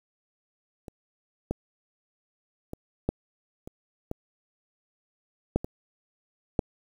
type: clicks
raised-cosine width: 2 ms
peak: -27 / -14 / -22 / -11 / -26 / -18 / -9 / -20 / -9 dBFS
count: 9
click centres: 0.882 / 1.51 / 2.734 / 3.09 / 3.675 / 4.114 / 5.56 / 5.645 / 6.592 s
effects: 8-bit